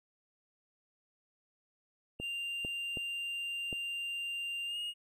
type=tone with pitch glide; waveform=triangle; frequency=2788 to 2860 Hz; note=F7 to F7; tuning=-4 to +41 cents; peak=-34 dBFS; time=2.19-4.94 s; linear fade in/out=50 ms; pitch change=+45 cents; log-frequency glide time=4.66-4.78 s
type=clicks; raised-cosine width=2 ms; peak=-28 dBFS; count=4; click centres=2.2 / 2.649 / 2.972 / 3.728 s
effects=none